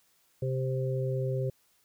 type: harmonic tone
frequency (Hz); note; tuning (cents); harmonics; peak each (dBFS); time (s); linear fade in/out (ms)
130.81; C3; 0; 1 / 3 / 4; -29 / -35 / -35; 0.42-1.5; 5
effects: white hiss -68 dBFS RMS until 1.84 s